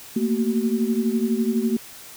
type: tone cluster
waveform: sine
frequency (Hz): 223.7 / 235.7 / 379.1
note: A3 / A#3 / F#4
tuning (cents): +29 / +19 / +42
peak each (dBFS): -22 / -23 / -27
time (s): 0.16-1.77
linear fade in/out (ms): 5
effects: white hiss -42 dBFS RMS until 2.16 s